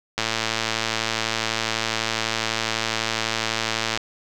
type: click train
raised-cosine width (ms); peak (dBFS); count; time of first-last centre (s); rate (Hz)
0.2; -5; 426; 0.18-3.975; 112
effects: none